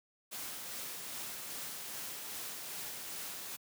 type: noise with tremolo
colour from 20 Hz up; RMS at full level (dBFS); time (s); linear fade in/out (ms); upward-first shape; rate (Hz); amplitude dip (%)
white; -42; 0.31-3.57; 20; sine; 2.5; 25
effects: high-pass 100 Hz 12 dB/octave